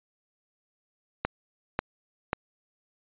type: click train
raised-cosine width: 0.5 ms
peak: -10 dBFS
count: 3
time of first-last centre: 1.25-2.331 s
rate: 1.85 Hz
effects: resampled to 8000 Hz